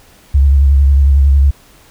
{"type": "tone with vibrato", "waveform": "sine", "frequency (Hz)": 69.3, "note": "C#2", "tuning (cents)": 0, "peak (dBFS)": -5, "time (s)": [0.34, 1.51], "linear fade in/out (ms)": 10, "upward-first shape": "triangle", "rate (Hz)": 11, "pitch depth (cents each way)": 67, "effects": ["pink hiss -45 dBFS RMS until 1.9 s"]}